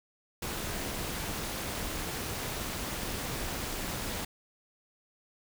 pink noise with amplitude modulation, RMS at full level -33 dBFS, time 0.42-4.25 s, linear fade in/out 5 ms, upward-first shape sine, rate 279 Hz, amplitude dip 60%, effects none

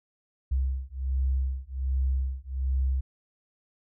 sine beating tone pair, 65.2 / 66.5 Hz, C2 / C2, -5 / +29 cents, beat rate 1.3 Hz, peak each -28 dBFS, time 0.51-3.01 s, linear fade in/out 10 ms, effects none

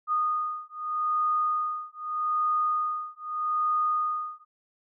sine beating tone pair, 1232 / 1232.81 Hz, D#6 / D#6, -17 / -16 cents, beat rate 0.81 Hz, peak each -28 dBFS, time 0.07-4.45 s, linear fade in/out 50 ms, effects none

